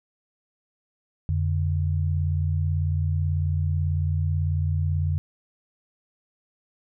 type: tone pair together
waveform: sine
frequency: 87.6 / 145.79 Hz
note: F2 / D3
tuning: +6 / -12 cents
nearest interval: major sixth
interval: 882 cents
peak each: -22 / -27 dBFS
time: 1.29-5.18 s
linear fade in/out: 0 ms
effects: none